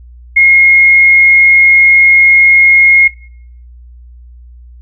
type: tone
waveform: sine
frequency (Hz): 2151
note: C7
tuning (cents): +47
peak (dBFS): -3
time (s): 0.36-3.08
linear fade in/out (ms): 10
effects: noise-tail reverb RT60 0.6 s tail -19 dB re dry + added 60 Hz sine -32 dBFS peak until 4.81 s